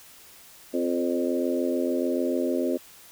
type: harmonic tone with a mistuned harmonic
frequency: 86.8 Hz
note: F2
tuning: 10 cents flat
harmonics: 3 / 4 / 5 / 6 / 7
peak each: -27 / -28 / -32 / -31 / -32 dBFS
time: 0.73-2.78 s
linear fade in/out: 20 ms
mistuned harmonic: 6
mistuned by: +18 cents
effects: white hiss -50 dBFS RMS until 3.11 s